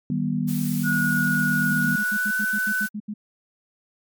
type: chord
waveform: sine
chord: Eb augmented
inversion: none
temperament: just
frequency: 155.56 / 194.45 / 243.1 Hz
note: Eb3 / G3 / B3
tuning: 0 / -14 / -27 cents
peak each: -26 / -26 / -25 dBFS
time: 0.1-1.96 s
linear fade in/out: 2 ms
type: noise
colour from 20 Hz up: blue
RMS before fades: -35 dBFS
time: 0.47-2.89 s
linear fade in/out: 20 ms
type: tone with pitch glide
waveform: sine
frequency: 1455 to 1503.7 Hz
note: F#6 to F#6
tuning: -29 to +28 cents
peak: -21 dBFS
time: 0.83-2.89 s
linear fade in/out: 50 ms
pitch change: +57 cents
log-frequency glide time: 1.82-2.41 s
type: tone bursts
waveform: sine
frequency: 210 Hz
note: G#3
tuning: 19 cents sharp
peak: -27 dBFS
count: 11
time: 1.7-3.14 s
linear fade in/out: 10 ms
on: 60 ms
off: 78 ms
effects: MP3 96 kbps